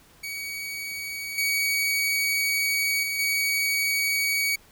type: tone with level steps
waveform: sawtooth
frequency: 2256 Hz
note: C#7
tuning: 30 cents sharp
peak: -28 / -19 / -23 / -19 dBFS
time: 0.23-4.56 s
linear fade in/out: 10 ms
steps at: 1.38 / 3.03 / 3.19 s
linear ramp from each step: 2 ms
effects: pink hiss -55 dBFS RMS until 4.71 s